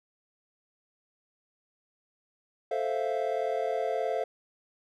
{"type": "chord", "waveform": "triangle", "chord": "F major seventh", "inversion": "first", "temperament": "equal", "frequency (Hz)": [440, 523.3, 659.3, 698.5], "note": ["A4", "C5", "E5", "F5"], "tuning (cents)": [0, 0, 0, 0], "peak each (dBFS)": -31, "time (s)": [2.71, 4.24], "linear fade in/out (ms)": 5, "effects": []}